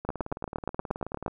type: two click trains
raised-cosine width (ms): 1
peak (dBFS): -14 / -22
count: 11 / 24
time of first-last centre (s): 0.09-1.262 / 0.05-1.28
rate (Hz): 8.53 / 18.7
effects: none